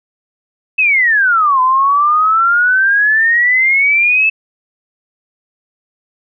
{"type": "exponential two-way sweep", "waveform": "sine", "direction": "down then up", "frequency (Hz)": [2637, 1012, 2637], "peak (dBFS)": -8, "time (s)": [0.78, 4.3], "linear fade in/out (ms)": 10, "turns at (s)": 1.61, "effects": []}